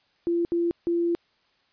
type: tone bursts at uneven times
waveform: sine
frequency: 341.8 Hz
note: F4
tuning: 37 cents flat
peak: -21 dBFS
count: 3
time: 0.27-0.45 / 0.52-0.71 / 0.87-1.15 s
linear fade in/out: 0 ms
effects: white hiss -66 dBFS RMS until 1.72 s + resampled to 11025 Hz